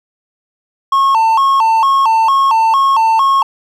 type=tone with vibrato; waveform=triangle; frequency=987.8 Hz; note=B5; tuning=in tune; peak=-6 dBFS; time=0.92-3.43 s; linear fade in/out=5 ms; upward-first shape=square; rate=2.2 Hz; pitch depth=170 cents each way; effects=none